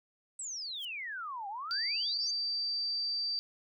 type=exponential two-way sweep; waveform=sine; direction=down then up; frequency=8160 to 774 to 6480 Hz; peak=-37 dBFS; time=0.39-2.31 s; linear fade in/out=5 ms; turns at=1.48 s
type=noise with exponential growth; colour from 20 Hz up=violet; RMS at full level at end=-46 dBFS; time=0.73-0.85 s; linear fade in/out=2 ms; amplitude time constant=26 ms
type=tone; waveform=sine; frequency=4657 Hz; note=D8; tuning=15 cents flat; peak=-31 dBFS; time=1.71-3.39 s; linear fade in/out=0 ms
effects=none

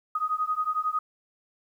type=beating tone pair; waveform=sine; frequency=1244.5 / 1255.5 Hz; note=D#6 / D#6; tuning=0 / +15 cents; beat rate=11 Hz; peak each=-28 dBFS; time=0.15-0.99 s; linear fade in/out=5 ms; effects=10-bit

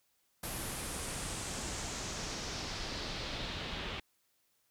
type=noise with low-pass filter sweep; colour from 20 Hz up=pink; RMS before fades=-40 dBFS; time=0.43-4 s; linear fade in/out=5 ms; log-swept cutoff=12000 to 3200 Hz; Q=2.4; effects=white hiss -75 dBFS RMS until 4.7 s

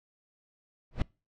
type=noise with exponential growth; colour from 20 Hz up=brown; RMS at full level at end=-22 dBFS; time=0.91-1.02 s; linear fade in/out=1 ms; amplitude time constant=22 ms; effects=noise-tail reverb RT60 0.3 s tail -25 dB re dry + low-pass 4000 Hz 12 dB/octave

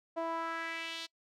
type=tone with band-pass filter sweep; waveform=sawtooth; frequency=329.6 Hz; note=E4; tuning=in tune; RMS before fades=-38 dBFS; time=0.16-1.07 s; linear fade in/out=20 ms; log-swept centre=700 to 4100 Hz; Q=2.4; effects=noise-tail reverb RT60 0.1 s tail -24 dB re dry

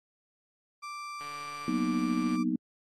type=tone; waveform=35% pulse; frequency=1174.7 Hz; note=D6; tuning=in tune; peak=-36 dBFS; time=0.82-2.44 s; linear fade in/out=20 ms
type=click train; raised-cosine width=0.3 ms; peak=-31 dBFS; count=167; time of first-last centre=1.21-2.355 s; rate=145 Hz
type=chord; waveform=sine; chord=B major seventh; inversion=second; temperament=equal; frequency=185 / 233.1 / 246.9 / 311.1 Hz; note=F#3 / A#3 / B3 / D#4; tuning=0 / 0 / 0 / 0 cents; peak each=-34 / -34 / -30 / -31 dBFS; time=1.68-2.56 s; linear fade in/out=2 ms
effects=low-pass 7000 Hz 12 dB/octave + AAC 48 kbps

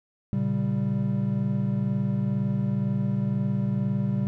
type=chord; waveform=triangle; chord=G diminished; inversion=first; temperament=equal; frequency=116.54 / 138.59 / 196 Hz; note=Bb2 / Db3 / G3; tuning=0 / 0 / 0 cents; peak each=-27 / -26 / -24 dBFS; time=0.33-4.27 s; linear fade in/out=0 ms; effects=none

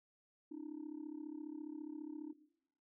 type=tone with amplitude modulation; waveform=sine; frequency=303.3 Hz; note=D#4; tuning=44 cents flat; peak=-39 dBFS; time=0.51-2.33 s; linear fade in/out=10 ms; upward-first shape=sine; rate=34.7 Hz; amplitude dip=95%; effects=noise-tail reverb RT60 0.8 s tail -18 dB re dry + tanh soft clip ceiling -39 dBFS

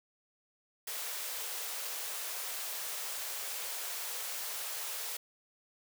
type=high-pass noise; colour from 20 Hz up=white; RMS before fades=-39 dBFS; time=0.87-5.17 s; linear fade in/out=5 ms; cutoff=420 Hz; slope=48 dB/octave; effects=none

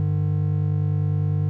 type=tone pair together; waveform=triangle; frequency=100.18 / 150.1 Hz; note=G2 / D3; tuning=+38 / +38 cents; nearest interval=perfect fifth; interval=700 cents; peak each=-20 dBFS; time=0-1.49 s; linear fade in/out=0 ms; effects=none

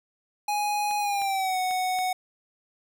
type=tone with pitch glide; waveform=square; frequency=830.6 to 740 Hz; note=G#5 to F#5; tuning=0 to 0 cents; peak=-25 dBFS; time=0.48-2.13 s; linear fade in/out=5 ms; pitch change=-200 cents; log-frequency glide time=0.99-1.58 s
type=clicks; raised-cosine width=0.3 ms; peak=-26 dBFS; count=4; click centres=0.911 / 1.218 / 1.71 / 1.988 s
effects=none

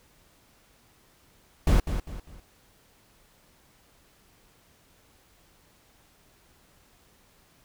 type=noise with echo; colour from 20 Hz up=brown; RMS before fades=-19 dBFS; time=1.67-1.8 s; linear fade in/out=2 ms; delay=200 ms; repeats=3; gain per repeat=-9 dB; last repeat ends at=2.4 s; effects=pink hiss -61 dBFS RMS until 7.64 s

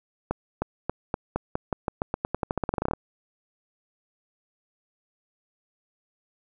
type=accelerating click train; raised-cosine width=1 ms; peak=-11 dBFS; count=24; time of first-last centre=0.31-2.935 s; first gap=310 ms; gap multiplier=0.89; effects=none

